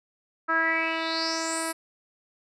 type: tone with low-pass filter sweep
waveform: 10% pulse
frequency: 325.7 Hz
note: E4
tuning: 21 cents flat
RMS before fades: -27 dBFS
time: 0.48-1.73 s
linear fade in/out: 20 ms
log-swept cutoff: 1400 to 11000 Hz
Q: 6.7
effects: none